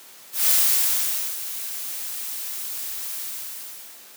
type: noise with ADSR envelope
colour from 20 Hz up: blue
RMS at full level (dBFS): -17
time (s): 0.32-4.08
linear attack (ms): 160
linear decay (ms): 880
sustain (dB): -14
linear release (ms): 880
effects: white hiss -46 dBFS RMS until 4.16 s + high-pass 200 Hz 12 dB/octave